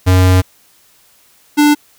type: tone pair in turn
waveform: square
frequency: 92.3 / 295.1 Hz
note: F#2 / D4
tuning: -4 / +8 cents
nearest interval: octave + minor sixth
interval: 2012 cents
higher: second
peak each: -7 dBFS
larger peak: neither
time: 0.06-0.42 / 1.57-1.75 s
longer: first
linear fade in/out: 20 ms
effects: white hiss -50 dBFS RMS until 1.98 s